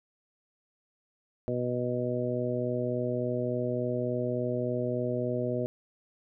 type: harmonic tone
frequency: 123.47 Hz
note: B2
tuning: in tune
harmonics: 1 / 2 / 3 / 4 / 5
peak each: -34 / -34 / -34 / -34 / -34 dBFS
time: 1.48-5.66 s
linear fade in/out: 0 ms
effects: none